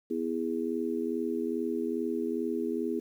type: chord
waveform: sine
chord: E major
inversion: second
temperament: just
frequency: 247.2 / 329.6 / 412 Hz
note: B3 / E4 / G#4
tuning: +2 / 0 / -14 cents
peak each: -33 dBFS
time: 0.1-3 s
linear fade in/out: 10 ms
effects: 10-bit